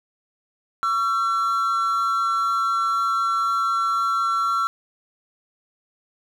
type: tone pair together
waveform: triangle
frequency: 1125.9 / 1351 Hz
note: C#6 / E6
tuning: +27 / +42 cents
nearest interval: minor third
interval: 315 cents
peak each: -25 / -18 dBFS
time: 0.83-4.67 s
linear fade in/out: 0 ms
effects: none